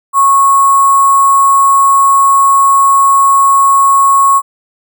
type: tone with sample-and-hold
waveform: sine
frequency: 1100 Hz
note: C#6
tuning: 14 cents flat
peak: -4 dBFS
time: 0.13-4.42 s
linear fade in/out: 50 ms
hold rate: 8820 Hz
effects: none